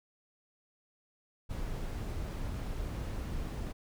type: noise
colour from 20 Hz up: brown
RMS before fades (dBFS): -37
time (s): 1.49-3.73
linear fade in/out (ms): 20
effects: none